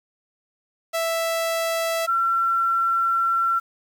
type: tone pair in turn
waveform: sawtooth / sine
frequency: 660 / 1355.5 Hz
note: E5 / E6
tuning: +2 / +48 cents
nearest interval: octave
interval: 1246 cents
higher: second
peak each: -18 dBFS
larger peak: neither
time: 0.93-2.07 / 2.07-3.6 s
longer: second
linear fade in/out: 20 ms
effects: 8-bit